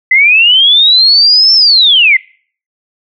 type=linear two-way sweep; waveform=sine; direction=up then down; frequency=1997 to 5400 to 1997 Hz; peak=-3 dBFS; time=0.11-2.17 s; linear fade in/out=5 ms; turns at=1.54 s; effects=noise-tail reverb RT60 0.5 s tail -25 dB re dry